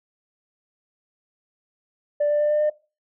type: tone with pitch steps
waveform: sine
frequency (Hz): 587.3 / 591.4 / 595.5 / 599.6 / 603.8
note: D5 / D5 / D5 / D5 / D5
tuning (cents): 0 / +12 / +24 / +36 / +48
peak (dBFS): -16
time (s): 2.2-2.7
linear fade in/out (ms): 10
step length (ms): 100
effects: noise-tail reverb RT60 0.3 s tail -19 dB re dry + tanh soft clip ceiling -15 dBFS